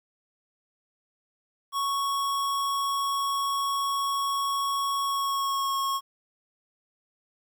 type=tone with pitch glide; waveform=square; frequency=1108.7 to 1092.2 Hz; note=C#6 to C#6; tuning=0 to -26 cents; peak=-26 dBFS; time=1.72-6.01 s; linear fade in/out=50 ms; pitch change=-26 cents; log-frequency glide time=5.03-5.76 s; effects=10-bit